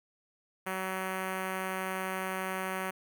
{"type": "tone with notch filter", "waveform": "5% pulse", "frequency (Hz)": 188.3, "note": "F#3", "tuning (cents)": 31, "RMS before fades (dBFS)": -35, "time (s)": [0.66, 2.91], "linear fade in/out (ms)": 10, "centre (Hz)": 5200, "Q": 0.98, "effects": []}